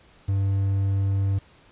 triangle tone with quantisation, 98 Hz, G2, in tune, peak -18 dBFS, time 0.28-1.39 s, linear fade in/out 10 ms, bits 8, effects pink hiss -55 dBFS RMS until 1.71 s + resampled to 8000 Hz

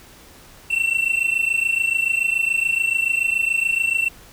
triangle tone pair together, 2687 / 2714 Hz, E7 / E7, +33 / +50 cents, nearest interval unison, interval 17 cents, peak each -19 dBFS, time 0.7-4.09 s, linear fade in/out 10 ms, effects pink hiss -46 dBFS RMS until 4.32 s

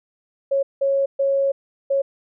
sine tone bursts at uneven times, 550 Hz, C#5, 14 cents flat, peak -16 dBFS, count 4, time 0.51-0.63 / 0.81-1.06 / 1.19-1.52 / 1.9-2.02 s, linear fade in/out 10 ms, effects none

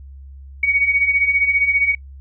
sine beating tone pair, 2232 / 2247 Hz, C#7 / C#7, +11 / +23 cents, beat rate 15 Hz, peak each -20 / -15 dBFS, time 0.63-1.95 s, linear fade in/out 5 ms, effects noise-tail reverb RT60 0.1 s tail -25 dB re dry + added 68 Hz sine -35 dBFS peak until 2.2 s

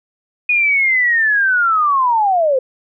sine linear sweep, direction down, 2477 to 500 Hz, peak -11 dBFS, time 0.49-2.59 s, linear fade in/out 5 ms, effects none

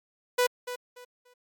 sawtooth tone with echo, 493.9 Hz, B4, in tune, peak -17 dBFS, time 0.38-0.47 s, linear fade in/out 10 ms, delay 290 ms, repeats 3, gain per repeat -12 dB, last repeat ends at 1.34 s, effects MP3 96 kbps

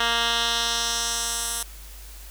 10% pulse tone with band-pass filter sweep, 233.1 Hz, A#3, in tune, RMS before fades -25 dBFS, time 0-1.63 s, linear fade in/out 2 ms, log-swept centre 2600 to 10000 Hz, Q 1.4, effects added 50 Hz sine -40 dBFS peak until 2.3 s + white hiss -46 dBFS RMS until 2.3 s

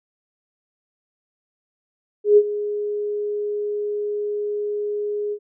sine tone with ADSR envelope, 415.3 Hz, G#4, in tune, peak -7 dBFS, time 2.24-5.39 s, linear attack 130 ms, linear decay 55 ms, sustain -15 dB, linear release 68 ms, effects none

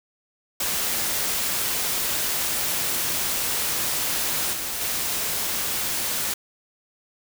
white noise with level steps, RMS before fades -25 / -29 / -26 dBFS, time 0.6-6.34 s, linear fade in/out 5 ms, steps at 4.53 / 4.81 s, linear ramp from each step 2 ms, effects none

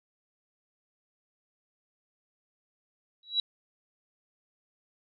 sine tone with exponential growth, 3902 Hz, B7, 22 cents flat, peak -20 dBFS, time 3.23-3.4 s, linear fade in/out 2 ms, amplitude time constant 36 ms, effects none

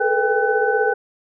sine tone cluster, 428 / 443.9 / 490.6 / 797 / 1505 Hz, A4 / A4 / B4 / G5 / F#6, -48 / +15 / -12 / +28 / +29 cents, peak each -22 dBFS, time 0-0.94 s, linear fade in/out 10 ms, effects none

